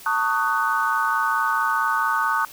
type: chord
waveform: sine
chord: D# half-diminished seventh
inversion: second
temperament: just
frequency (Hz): 896 / 1120.1 / 1244.5 / 1493.4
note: A5 / C#6 / D#6 / F#6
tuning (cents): +31 / +18 / 0 / +16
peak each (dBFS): -25 / -25 / -24 / -24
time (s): 0.06-2.45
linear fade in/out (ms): 2
effects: white hiss -43 dBFS RMS until 2.52 s

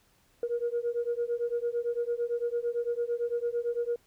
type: beating tone pair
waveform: sine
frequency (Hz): 470.8 / 479.7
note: A#4 / A#4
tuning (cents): +17 / +50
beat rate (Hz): 8.9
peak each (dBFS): -30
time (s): 0.43-3.96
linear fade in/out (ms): 2
effects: tanh soft clip ceiling -22 dBFS + pink hiss -66 dBFS RMS until 4.06 s

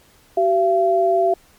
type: tone pair together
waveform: sine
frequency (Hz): 381.9 / 680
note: G4 / F5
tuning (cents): -45 / -46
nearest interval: minor seventh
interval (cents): 999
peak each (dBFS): -18 / -15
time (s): 0.37-1.34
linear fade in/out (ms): 5
effects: pink hiss -53 dBFS RMS until 1.58 s + MP3 96 kbps

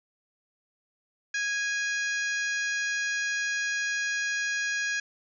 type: harmonic tone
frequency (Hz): 826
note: G#5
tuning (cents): -10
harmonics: 2 / 3 / 4 / 5 / 6 / 7 / 8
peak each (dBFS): -28 / -35 / -42 / -42 / -42 / -41 / -39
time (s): 1.34-5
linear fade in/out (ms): 5
effects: none

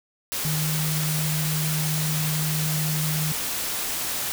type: tone in noise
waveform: sine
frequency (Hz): 154.4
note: D#3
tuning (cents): -13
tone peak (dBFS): -24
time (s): 0.45-3.32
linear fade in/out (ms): 0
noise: white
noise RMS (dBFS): -28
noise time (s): 0.32-4.32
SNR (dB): +1
effects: none

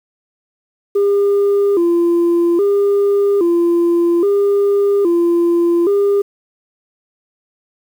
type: tone with vibrato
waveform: sine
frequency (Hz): 371.4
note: F#4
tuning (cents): +7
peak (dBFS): -8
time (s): 0.95-6.22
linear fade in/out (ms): 10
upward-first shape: square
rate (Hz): 0.61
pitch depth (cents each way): 140
effects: tanh soft clip ceiling -9 dBFS + 7-bit

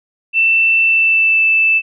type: tone with pitch glide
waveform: sine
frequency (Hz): 2671 to 2640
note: E7 to E7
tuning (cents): +22 to +2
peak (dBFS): -9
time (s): 0.33-1.82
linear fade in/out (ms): 50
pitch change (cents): -20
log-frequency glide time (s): 0.83-1.43
effects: none

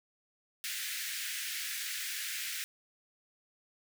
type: high-pass noise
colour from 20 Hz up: pink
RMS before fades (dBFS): -38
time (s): 0.64-2.64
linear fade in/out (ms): 0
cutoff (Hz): 1600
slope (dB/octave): 48
effects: none

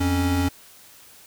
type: tone pair together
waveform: square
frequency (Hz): 87.25 / 277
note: F2 / C#4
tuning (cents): -1 / -1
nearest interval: octave + minor sixth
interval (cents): 2000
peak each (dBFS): -23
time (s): 0-0.49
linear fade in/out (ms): 10
effects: white hiss -49 dBFS RMS until 1.26 s

